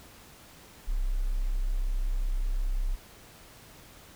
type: tone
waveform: sine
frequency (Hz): 32.69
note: C1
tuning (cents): -1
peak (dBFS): -25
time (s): 0.87-2.96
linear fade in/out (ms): 20
effects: pink hiss -52 dBFS RMS until 4.15 s